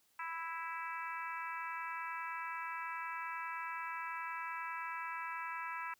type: harmonic tone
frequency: 329.6 Hz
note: E4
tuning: in tune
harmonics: 3 / 4 / 5 / 6 / 7 / 8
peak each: -43 / -45 / -47 / -49 / -50 / -51 dBFS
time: 0.19-5.94 s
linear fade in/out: 5 ms
effects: white hiss -73 dBFS RMS until 5.99 s